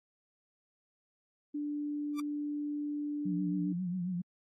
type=tone; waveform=sine; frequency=293.7 Hz; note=D4; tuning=in tune; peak=-33 dBFS; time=1.54-3.73 s; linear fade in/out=10 ms
type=tone with exponential growth; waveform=sawtooth; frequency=1174.7 Hz; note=D6; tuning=in tune; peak=-33 dBFS; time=2.13-2.2 s; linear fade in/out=2 ms; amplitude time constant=15 ms
type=tone with vibrato; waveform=sine; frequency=180 Hz; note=F#3; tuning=47 cents flat; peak=-32 dBFS; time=3.25-4.22 s; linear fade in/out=10 ms; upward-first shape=triangle; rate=7.4 Hz; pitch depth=86 cents each way
effects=AAC 48 kbps